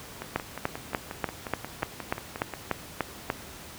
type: two click trains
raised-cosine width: 0.5 ms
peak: -19 / -10 dBFS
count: 14 / 11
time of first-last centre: 0.22-2.537 / 0.36-3.301 s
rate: 5.61 / 3.4 Hz
effects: pink hiss -44 dBFS RMS until 3.78 s + high-pass 60 Hz 12 dB/octave